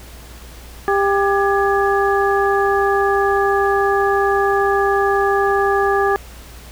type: harmonic tone with a mistuned harmonic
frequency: 397.2 Hz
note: G4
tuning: 23 cents sharp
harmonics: 1 / 2 / 3 / 4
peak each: -16 / -19 / -21 / -22 dBFS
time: 0.88-6.16 s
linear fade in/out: 0 ms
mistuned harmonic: 4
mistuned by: +97 cents
effects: added 59 Hz sine -37 dBFS peak until 6.71 s + pink hiss -41 dBFS RMS until 6.71 s